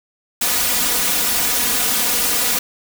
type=noise with comb filter; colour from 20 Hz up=white; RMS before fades=-18 dBFS; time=0.41-2.59 s; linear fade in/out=5 ms; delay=4.1 ms; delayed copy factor=+1; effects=none